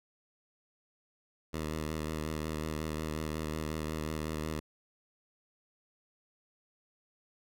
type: tone with vibrato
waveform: 10% pulse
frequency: 77.78 Hz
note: D#2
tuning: in tune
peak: -26 dBFS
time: 1.53-4.6 s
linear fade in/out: 10 ms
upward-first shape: sine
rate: 5.5 Hz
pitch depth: 30 cents each way
effects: none